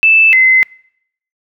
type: tone pair in turn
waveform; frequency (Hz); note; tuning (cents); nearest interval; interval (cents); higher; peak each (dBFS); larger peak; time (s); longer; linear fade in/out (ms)
sine; 2637 / 2052; E7 / C7; 0 / -34; major third; 434; first; -5; neither; 0.03-0.33 / 0.33-0.63; neither; 0
effects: noise-tail reverb RT60 0.7 s tail -25 dB re dry